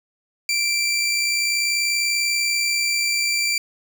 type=tone with amplitude modulation; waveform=20% pulse; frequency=2349 Hz; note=D7; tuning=in tune; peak=-13 dBFS; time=0.49-3.58 s; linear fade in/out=2 ms; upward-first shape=sine; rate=60.4 Hz; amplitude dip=25%; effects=none